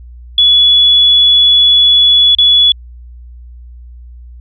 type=tone with dropouts; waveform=sine; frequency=3408 Hz; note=G#7; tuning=44 cents sharp; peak=-4 dBFS; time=0.38-2.72 s; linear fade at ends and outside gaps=2 ms; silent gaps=2.35-2.385 s; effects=added 60 Hz sine -30 dBFS peak until 4.4 s